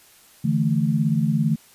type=chord; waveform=sine; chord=D suspended second; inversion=none; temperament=equal with one note detuned; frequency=146.83 / 164.34 / 220 Hz; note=D3 / E3 / A3; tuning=0 / -5 / 0 cents; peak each=-22 dBFS; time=0.44-1.56 s; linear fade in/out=10 ms; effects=white hiss -52 dBFS RMS until 1.74 s + resampled to 32000 Hz